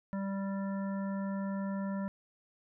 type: harmonic tone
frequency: 195.9 Hz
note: G3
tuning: 1 cent flat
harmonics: 1 / 3 / 5 / 7 / 9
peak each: -33 / -43 / -46 / -51 / -52 dBFS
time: 0.13-2.08 s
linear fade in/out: 0 ms
effects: none